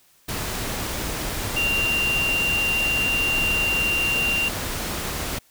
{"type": "tone in noise", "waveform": "sine", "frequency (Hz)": 2773, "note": "F7", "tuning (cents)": -13, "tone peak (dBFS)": -20, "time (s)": [1.56, 4.49], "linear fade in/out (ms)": 10, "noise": "pink", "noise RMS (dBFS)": -28, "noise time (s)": [0.28, 5.39], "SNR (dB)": 5, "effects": ["white hiss -58 dBFS RMS until 5.5 s"]}